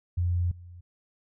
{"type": "tone with level steps", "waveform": "sine", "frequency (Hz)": 87.8, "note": "F2", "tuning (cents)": 10, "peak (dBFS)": [-23, -43], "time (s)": [0.17, 0.81], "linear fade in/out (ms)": 10, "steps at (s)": 0.51, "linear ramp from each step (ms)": 5, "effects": []}